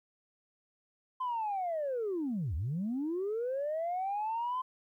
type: linear two-way sweep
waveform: sine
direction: down then up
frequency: 1037 to 69.3 to 1037 Hz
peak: -30 dBFS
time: 1.2-4.62 s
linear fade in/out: 10 ms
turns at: 2.55 s
effects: tanh soft clip ceiling -28 dBFS + 12-bit